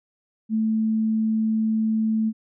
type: tone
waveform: sine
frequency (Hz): 220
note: A3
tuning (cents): 0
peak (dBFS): -19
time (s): 0.49-2.33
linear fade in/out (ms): 50
effects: none